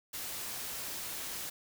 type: noise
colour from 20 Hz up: white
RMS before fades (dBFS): -40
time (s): 0.13-1.5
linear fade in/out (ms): 10
effects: none